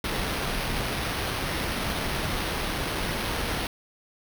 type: noise with sample-and-hold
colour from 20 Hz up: pink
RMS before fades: -29 dBFS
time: 0.04-3.67 s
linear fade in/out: 2 ms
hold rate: 7350 Hz
effects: none